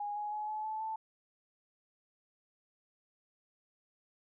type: tone with pitch steps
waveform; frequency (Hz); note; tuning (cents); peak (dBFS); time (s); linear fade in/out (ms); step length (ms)
sine; 824 / 835 / 846.2 / 857.5 / 869 / 880.6; G#5 / G#5 / G#5 / A5 / A5 / A5; -14 / +9 / +32 / -45 / -22 / +1; -35; 0-0.96; 5; 160
effects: none